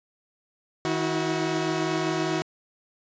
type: tone cluster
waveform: sawtooth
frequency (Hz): 157.5 / 322.7 / 367.8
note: D#3 / E4 / F#4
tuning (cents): +21 / -37 / -10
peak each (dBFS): -27 / -24 / -24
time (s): 0.85-2.42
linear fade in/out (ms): 0
effects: resampled to 16000 Hz